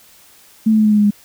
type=tone with pitch steps; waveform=sine; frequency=220 / 217.5 / 215 / 212.5 / 210.1 / 207.7 / 205.3 Hz; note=A3 / A3 / A3 / G#3 / G#3 / G#3 / G#3; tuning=0 / -20 / -40 / +40 / +20 / 0 / -20 cents; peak=-9 dBFS; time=0.66-1.108 s; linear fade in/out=10 ms; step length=64 ms; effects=white hiss -47 dBFS RMS until 1.24 s